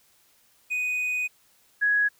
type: tone pair in turn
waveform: triangle / sine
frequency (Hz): 2489 / 1669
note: D#7 / G#6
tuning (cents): 0 / +8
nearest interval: perfect fifth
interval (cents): 692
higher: first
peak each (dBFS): -23 / -19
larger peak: second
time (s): 0.7-1.28 / 1.81-2.09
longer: first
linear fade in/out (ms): 20
effects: white hiss -62 dBFS RMS until 2.19 s